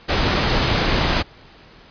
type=noise; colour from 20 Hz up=pink; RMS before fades=-18 dBFS; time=0.08-1.23 s; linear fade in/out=20 ms; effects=pink hiss -46 dBFS RMS until 1.9 s + resampled to 11025 Hz